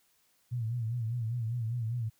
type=tone with vibrato; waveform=sine; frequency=116.54 Hz; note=A#2; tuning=in tune; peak=-30 dBFS; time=0.51-2.1 s; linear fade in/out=20 ms; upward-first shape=sine; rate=5 Hz; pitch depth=100 cents each way; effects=white hiss -70 dBFS RMS until 2.19 s